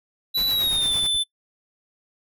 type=tone with pitch glide; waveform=square; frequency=3951 to 3520 Hz; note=B7 to A7; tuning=0 to 0 cents; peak=-20 dBFS; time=0.34-1.24 s; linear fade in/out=20 ms; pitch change=-200 cents; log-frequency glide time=0.49-0.93 s
type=noise with tremolo; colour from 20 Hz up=pink; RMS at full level=-34 dBFS; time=0.37-1.07 s; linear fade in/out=5 ms; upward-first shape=sine; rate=8.9 Hz; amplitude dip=60%
type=noise bursts; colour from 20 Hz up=brown; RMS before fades=-37 dBFS; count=5; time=0.66-1.166 s; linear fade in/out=0 ms; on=22 ms; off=99 ms
effects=noise-tail reverb RT60 0.1 s tail -25 dB re dry